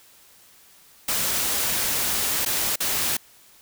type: noise with dropouts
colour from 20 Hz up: white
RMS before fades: -24 dBFS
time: 1.08-3.17 s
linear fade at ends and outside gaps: 5 ms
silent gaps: 2.451-2.46 / 2.759-2.803 s
effects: white hiss -53 dBFS RMS until 3.61 s